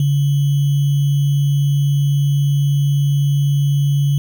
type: tone with sample-and-hold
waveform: sine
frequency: 141.9 Hz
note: C#3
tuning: 41 cents sharp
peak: -12 dBFS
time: 0-4.18 s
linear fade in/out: 2 ms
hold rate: 3150 Hz
effects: none